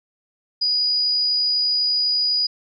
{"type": "tone", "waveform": "sine", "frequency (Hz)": 4916, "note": "D#8", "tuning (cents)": -22, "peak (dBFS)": -17, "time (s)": [0.61, 2.47], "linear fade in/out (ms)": 10, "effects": []}